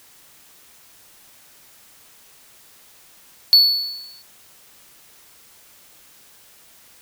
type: tone with exponential decay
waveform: triangle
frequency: 4435 Hz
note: C#8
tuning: in tune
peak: -5 dBFS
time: 3.53-4.22 s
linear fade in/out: 0 ms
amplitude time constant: 150 ms
effects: white hiss -50 dBFS RMS until 7.01 s